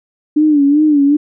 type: tone with vibrato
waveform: sine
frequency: 293.7 Hz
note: D4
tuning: in tune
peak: -7 dBFS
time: 0.36-1.17 s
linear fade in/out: 10 ms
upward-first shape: sine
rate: 2.6 Hz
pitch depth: 87 cents each way
effects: none